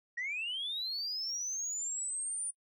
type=linear sweep; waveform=sine; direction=up; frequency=1864.7 to 9410 Hz; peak=-33 dBFS; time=0.17-2.51 s; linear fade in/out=10 ms; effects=noise-tail reverb RT60 0.1 s tail -22 dB re dry + tanh soft clip ceiling -31 dBFS